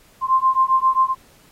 sine beating tone pair, 1046.5 / 1054 Hz, C6 / C6, 0 / +12 cents, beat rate 7.5 Hz, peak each -17 dBFS, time 0.21-1.15 s, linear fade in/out 50 ms, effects pink hiss -53 dBFS RMS until 1.51 s + AAC 48 kbps

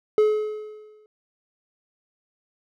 triangle tone with exponential decay, 426.8 Hz, G#4, 47 cents sharp, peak -11 dBFS, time 0.18-1.06 s, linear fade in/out 1 ms, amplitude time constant 190 ms, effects none

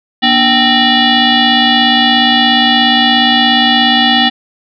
sine tone with frequency modulation, 1844 Hz, A#6, 19 cents flat, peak -6 dBFS, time 0.22-4.3 s, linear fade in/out 20 ms, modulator 535 Hz, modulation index 3.6, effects none

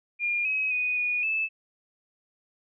sine tone with pitch steps, 2413 / 2547 / 2485 / 2458 / 2621 Hz, D7 / D#7 / D#7 / D#7 / E7, +46 / +40 / -3 / -22 / -11 cents, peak -24 dBFS, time 0.19-1.49 s, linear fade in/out 50 ms, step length 260 ms, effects none

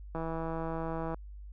click train, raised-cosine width 1 ms, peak -23 dBFS, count 163, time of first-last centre 0.15-1.144 s, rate 163 Hz, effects added 50 Hz sine -43 dBFS peak until 1.52 s

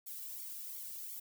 violet noise with flanger, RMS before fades -45 dBFS, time 0.06-1.2 s, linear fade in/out 10 ms, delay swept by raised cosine 0.88 to 1.77 ms, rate 2.8 Hz, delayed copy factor +1, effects none

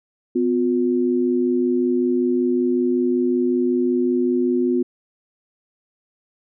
sine tone pair together, 252.2 / 357.5 Hz, B3 / F4, +36 / +41 cents, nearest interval tritone, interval 605 cents, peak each -19 dBFS, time 0.35-4.83 s, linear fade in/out 10 ms, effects none

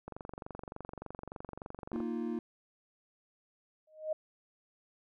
click train, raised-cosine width 1 ms, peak -28 dBFS, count 46, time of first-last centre 0.08-2.003 s, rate 23.4 Hz
triangle chord, Bb suspended fourth, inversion none, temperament equal, 233.1 / 311.1 / 349.2 Hz, Bb3 / Eb4 / F4, 0 / 0 / 0 cents, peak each -34 / -38 / -37 dBFS, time 1.93-2.39 s, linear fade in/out 2 ms
sine tone with exponential growth, 622.3 Hz, D#5, in tune, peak -28 dBFS, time 3.87-4.13 s, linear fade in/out 5 ms, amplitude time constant 56 ms
effects none

